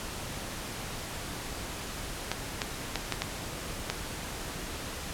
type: clicks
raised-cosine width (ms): 0.2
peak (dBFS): -11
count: 6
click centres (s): 2.316 / 2.618 / 2.957 / 3.123 / 3.22 / 3.9
effects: pink hiss -38 dBFS RMS until 5.13 s + low-pass 12000 Hz 12 dB/octave